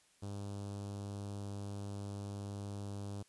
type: tone with notch filter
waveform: sawtooth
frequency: 100.7 Hz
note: G2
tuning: 47 cents sharp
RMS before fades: -43 dBFS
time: 0.22-3.23 s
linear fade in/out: 10 ms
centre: 2000 Hz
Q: 0.57
effects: white hiss -69 dBFS RMS until 3.28 s + resampled to 24000 Hz